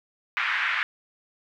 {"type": "band-pass noise", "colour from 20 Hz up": "white", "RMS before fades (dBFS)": -26, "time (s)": [0.37, 0.83], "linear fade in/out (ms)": 0, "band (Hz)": [1300, 2200], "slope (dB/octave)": 24, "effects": []}